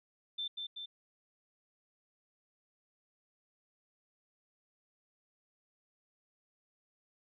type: tone with echo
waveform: sine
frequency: 3553 Hz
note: A7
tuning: 16 cents sharp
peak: -35 dBFS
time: 0.38-0.48 s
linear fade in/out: 10 ms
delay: 190 ms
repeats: 2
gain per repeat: -3 dB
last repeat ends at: 0.86 s
effects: none